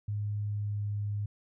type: tone with pitch glide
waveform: sine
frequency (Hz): 103.83 to 103.11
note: G#2 to G#2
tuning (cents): 0 to -12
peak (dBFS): -30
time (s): 0.08-1.26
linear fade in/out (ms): 5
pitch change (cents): -12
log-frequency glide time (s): 0.41-0.86
effects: none